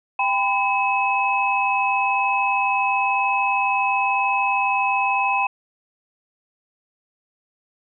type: tone cluster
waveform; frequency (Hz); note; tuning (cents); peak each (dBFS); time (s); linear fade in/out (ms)
sine; 793 / 1006 / 2572; G5 / B5 / E7; +20 / +32 / -43; -22; 0.19-5.47; 5
effects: none